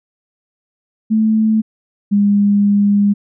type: tone pair in turn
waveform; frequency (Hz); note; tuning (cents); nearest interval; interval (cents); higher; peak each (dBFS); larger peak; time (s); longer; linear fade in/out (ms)
sine; 218.7 / 203.2; A3 / G#3; -10 / -38; minor second; 128; first; -10 / -9; second; 1.1-1.62 / 2.11-3.14; second; 20
effects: none